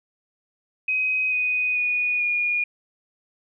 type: tone with pitch steps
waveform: sine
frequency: 2522 / 2493 / 2464 / 2436 Hz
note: D#7 / D#7 / D#7 / D#7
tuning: +23 / +3 / -17 / -37 cents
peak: -20 dBFS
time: 0.88-2.64 s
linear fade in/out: 5 ms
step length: 440 ms
effects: none